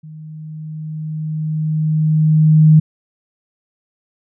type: tone with level ramp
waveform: sine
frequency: 155.56 Hz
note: D#3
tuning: in tune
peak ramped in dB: -32 to -4 dBFS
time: 0.03-2.8 s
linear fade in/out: 10 ms
effects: none